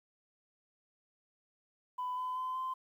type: tone with pitch steps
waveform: sine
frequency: 1000 / 1011.6 / 1023.4 / 1035.3 Hz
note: B5 / B5 / C6 / C6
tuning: +21 / +41 / -39 / -19 cents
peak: -33 dBFS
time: 1.98-2.74 s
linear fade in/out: 10 ms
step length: 190 ms
effects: tanh soft clip ceiling -31 dBFS + 11-bit